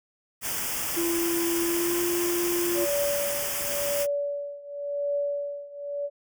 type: band-stop noise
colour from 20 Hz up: white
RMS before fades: -30 dBFS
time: 0.41-4.07 s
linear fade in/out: 50 ms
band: 3400 to 4800 Hz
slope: 96 dB/octave
type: tone with pitch glide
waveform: triangle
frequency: 339.4 to 347.5 Hz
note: F4 to F4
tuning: -49 to -9 cents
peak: -23 dBFS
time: 0.96-2.86 s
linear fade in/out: 20 ms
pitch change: +40 cents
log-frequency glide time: 1.64-2 s
type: tone with tremolo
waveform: sine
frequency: 573 Hz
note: D5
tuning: 43 cents flat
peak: -23 dBFS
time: 2.74-6.1 s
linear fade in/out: 50 ms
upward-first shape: triangle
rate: 0.93 Hz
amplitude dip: 90%
effects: none